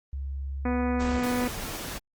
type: tone with pitch glide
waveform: sine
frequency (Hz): 68.4 to 68.92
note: C#2 to C#2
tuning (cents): -23 to -9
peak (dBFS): -30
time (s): 0.13-1.19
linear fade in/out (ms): 0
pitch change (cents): +14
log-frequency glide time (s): 0.64-0.97
type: harmonic tone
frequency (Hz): 246.9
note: B3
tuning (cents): 0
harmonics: 1 / 2 / 3 / 4 / 5 / 6 / 7 / 8 / 9 / 10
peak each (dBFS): -26 / -32 / -36 / -38 / -40 / -42 / -43 / -44 / -45 / -46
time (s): 0.65-1.48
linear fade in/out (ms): 5
type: noise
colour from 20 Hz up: pink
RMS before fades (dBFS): -35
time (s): 0.99-1.99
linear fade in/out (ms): 20
effects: Opus 24 kbps